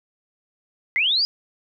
sine linear sweep, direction up, 1975.5 to 4978 Hz, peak -17 dBFS, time 0.96-1.25 s, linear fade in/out 0 ms, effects none

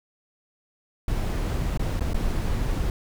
brown noise with dropouts, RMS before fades -25 dBFS, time 1.08-2.9 s, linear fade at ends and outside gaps 2 ms, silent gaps 1.775-1.794 / 1.996-2.007 / 2.134-2.144 s, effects none

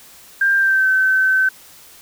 sine tone with pitch glide, 1591 to 1534.1 Hz, G6 to G6, +25 to -38 cents, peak -12 dBFS, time 0.41-1.49 s, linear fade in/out 5 ms, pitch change -63 cents, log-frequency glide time 0.56-0.88 s, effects white hiss -44 dBFS RMS until 2.01 s

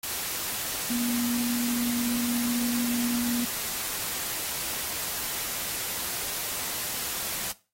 sine tone in noise, 240 Hz, B3, 49 cents flat, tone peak -26 dBFS, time 0.9-3.45 s, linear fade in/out 5 ms, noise white, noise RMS -32 dBFS, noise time 0.03-7.52 s, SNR +3 dB, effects noise-tail reverb RT60 0.3 s tail -17 dB re dry + AAC 48 kbps

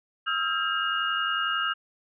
sine tone cluster, 1280 / 1371 / 1604 / 2849 Hz, D#6 / F6 / G6 / F7, +49 / -32 / +39 / +34 cents, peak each -30 dBFS, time 0.26-1.74 s, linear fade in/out 20 ms, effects none

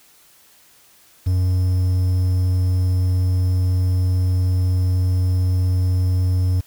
triangle tone with quantisation, 91.6 Hz, F#2, 17 cents flat, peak -13 dBFS, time 1.26-6.61 s, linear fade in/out 10 ms, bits 7, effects white hiss -52 dBFS RMS until 6.66 s

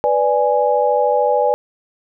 sine chord, G# diminished, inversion first, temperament equal, 493.9 / 587.3 / 830.6 Hz, B4 / D5 / G#5, 0 / 0 / 0 cents, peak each -17 dBFS, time 0.04-1.54 s, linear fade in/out 0 ms, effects none

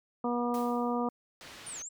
harmonic tone, 241.2 Hz, B3, 41 cents flat, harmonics 1 / 2 / 3 / 4 / 5, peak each -31 / -34 / -36 / -37 / -38 dBFS, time 0.24-1.09 s, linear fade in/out 5 ms
white noise with exponential decay, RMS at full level -46 dBFS, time 0.54-1.1 s, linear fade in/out 1 ms, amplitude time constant 120 ms
white low-pass noise, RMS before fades -49 dBFS, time 1.41-1.82 s, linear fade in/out 0 ms, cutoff 4200 Hz, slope 12 dB/octave
sine linear two-way sweep, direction down then up, 9550 to 6060 to 7770 Hz, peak -39 dBFS, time 1.66-1.89 s, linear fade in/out 10 ms, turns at 1.81 s
effects none

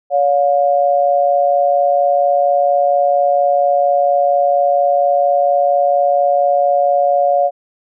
sine tone pair together, 566.7 / 711 Hz, C#5 / F5, +38 / +31 cents, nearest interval major third, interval 393 cents, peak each -13 dBFS, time 0.1-7.51 s, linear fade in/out 50 ms, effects none

